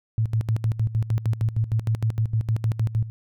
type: tone with tremolo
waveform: sine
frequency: 111.2 Hz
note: A2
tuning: 19 cents sharp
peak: -18 dBFS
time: 0.18-3.1 s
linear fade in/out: 0 ms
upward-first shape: square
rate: 6.5 Hz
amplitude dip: 80%
effects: none